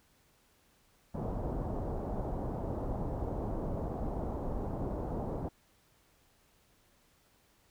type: low-pass noise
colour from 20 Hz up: pink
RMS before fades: -36 dBFS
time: 1.14-5.49 s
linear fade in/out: 10 ms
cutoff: 840 Hz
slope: 24 dB/octave
effects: pink hiss -68 dBFS RMS until 7.7 s